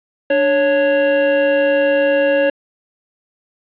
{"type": "tone pair together", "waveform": "square", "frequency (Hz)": [293.7, 554.4], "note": ["D4", "C#5"], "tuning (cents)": [0, 0], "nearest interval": "major seventh", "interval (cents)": 1100, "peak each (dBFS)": [-22, -13], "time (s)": [0.3, 2.5], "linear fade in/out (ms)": 5, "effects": ["resampled to 8000 Hz", "7-bit"]}